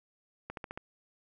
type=accelerating click train; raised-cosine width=0.5 ms; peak=-24 dBFS; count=5; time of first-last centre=0.5-0.775 s; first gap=72 ms; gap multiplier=0.97; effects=none